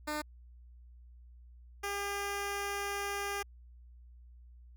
10% pulse tone pair in turn, 301.5 / 402.5 Hz, D4 / G4, +46 / +46 cents, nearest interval perfect fourth, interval 500 cents, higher second, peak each -26 dBFS, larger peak neither, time 0.07-0.22 / 1.83-3.43 s, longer second, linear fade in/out 10 ms, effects added 60 Hz sine -52 dBFS peak until 4.76 s

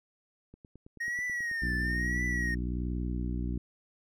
click train, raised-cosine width 3 ms, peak -37 dBFS, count 16, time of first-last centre 0.54-2.163 s, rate 9.24 Hz
triangle tone with vibrato, 1864.7 Hz, A#6, in tune, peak -29 dBFS, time 1-2.55 s, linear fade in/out 10 ms, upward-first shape triangle, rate 1 Hz, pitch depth 110 cents each way
harmonic tone, 60.9 Hz, B1, 24 cents flat, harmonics 1 / 2 / 3 / 4 / 5 / 6, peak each -32 / -39 / -38 / -40 / -41 / -48 dBFS, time 1.62-3.58 s, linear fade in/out 5 ms
effects none

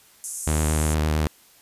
pink band-pass noise, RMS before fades -33 dBFS, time 0.24-0.94 s, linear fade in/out 0 ms, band 6600 to 11000 Hz, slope 48 dB/octave
sawtooth tone with vibrato, 77 Hz, D#2, 17 cents flat, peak -16 dBFS, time 0.47-1.27 s, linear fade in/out 0 ms, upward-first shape sine, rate 8.8 Hz, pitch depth 24 cents each way
effects white hiss -54 dBFS RMS until 1.61 s + resampled to 32000 Hz

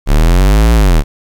square linear two-way sweep, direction up then down, 33.9 to 58.27 to 33.9 Hz, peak -6 dBFS, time 0.06-1.04 s, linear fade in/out 50 ms, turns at 0.73 s, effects 8-bit

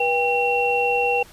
sine tone cluster, 484.4 / 795 / 2730 Hz, B4 / G5 / F7, -34 / +24 / -40 cents, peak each -22 dBFS, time 0-1.23 s, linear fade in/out 5 ms, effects pink hiss -47 dBFS RMS until 1.32 s + resampled to 32000 Hz

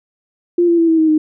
sine tone with pitch steps, 348.2 / 340.1 / 332.1 / 324.3 / 316.7 / 309.3 Hz, F4 / F4 / E4 / E4 / D#4 / D#4, -5 / -46 / +13 / -28 / +31 / -10 cents, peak -9 dBFS, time 0.58-1.18 s, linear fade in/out 5 ms, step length 100 ms, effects none

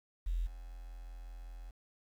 sine tone with level steps, 42.65 Hz, F1, 40 cents flat, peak -31 / -44 dBFS, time 0.26-1.71 s, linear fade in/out 10 ms, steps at 0.46 s, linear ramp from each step 10 ms, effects 10-bit

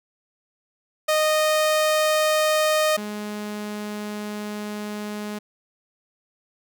sawtooth tone pair in turn, 618 / 209.2 Hz, D#5 / G#3, -12 / +13 cents, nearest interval octave + perfect fifth, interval 1875 cents, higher first, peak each -14 / -25 dBFS, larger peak first, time 1.08-2.97 / 2.97-5.39 s, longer second, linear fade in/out 10 ms, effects none

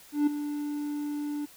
triangle tone with ADSR envelope, 293.7 Hz, D4, in tune, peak -17 dBFS, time 0.12-1.46 s, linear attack 150 ms, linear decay 8 ms, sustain -11 dB, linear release 15 ms, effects white hiss -53 dBFS RMS until 1.56 s

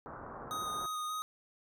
white low-pass noise, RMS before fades -46 dBFS, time 0.06-0.86 s, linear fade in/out 0 ms, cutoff 1400 Hz, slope 48 dB/octave
square tone with vibrato, 1244.5 Hz, D#6, in tune, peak -36 dBFS, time 0.51-1.22 s, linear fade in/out 0 ms, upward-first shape square, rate 3.4 Hz, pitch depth 11 cents each way
effects none

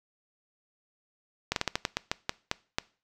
slowing click train, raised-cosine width 0.2 ms, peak -9 dBFS, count 11, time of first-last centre 1.52-2.785 s, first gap 42 ms, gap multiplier 1.23, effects noise-tail reverb RT60 0.4 s tail -22 dB re dry

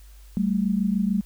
sine tone pair together, 193.24 / 220 Hz, G3 / A3, -25 / 0 cents, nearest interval major second, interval 225 cents, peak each -22 / -24 dBFS, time 0.37-1.21 s, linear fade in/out 0 ms, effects added 50 Hz sine -44 dBFS peak until 1.25 s + white hiss -57 dBFS RMS until 1.25 s

